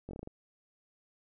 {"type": "slowing click train", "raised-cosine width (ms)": 2, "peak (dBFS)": -29, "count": 7, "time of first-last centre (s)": [0.09, 0.274], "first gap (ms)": 20, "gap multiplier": 1.17, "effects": []}